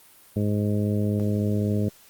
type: harmonic tone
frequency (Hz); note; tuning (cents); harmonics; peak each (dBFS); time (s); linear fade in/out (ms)
103.83; G#2; 0; 1 / 2 / 3 / 4 / 5 / 6; -24 / -25 / -32 / -32 / -35 / -38; 0.36-1.89; 5
effects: white hiss -53 dBFS RMS until 2.09 s + Opus 32 kbps